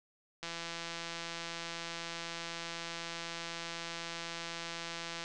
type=click train; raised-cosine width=0.2 ms; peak=-23 dBFS; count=809; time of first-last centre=0.43-5.24 s; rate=168 Hz; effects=resampled to 22050 Hz + 10-bit